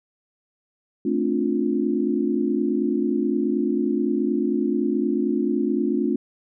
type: chord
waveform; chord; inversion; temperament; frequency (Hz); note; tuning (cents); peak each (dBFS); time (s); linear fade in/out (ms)
sine; D minor seventh; second; just; 220.2 / 264.3 / 293.7 / 352.4; A3 / C4 / D4 / F4; +2 / +18 / 0 / +16; -25; 1.05-6.16; 5
effects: none